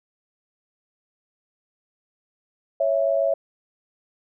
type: tone pair together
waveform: sine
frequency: 554.4 / 661.4 Hz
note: C#5 / E5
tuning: 0 / +6 cents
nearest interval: minor third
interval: 306 cents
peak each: -21 dBFS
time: 2.8-3.34 s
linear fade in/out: 5 ms
effects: none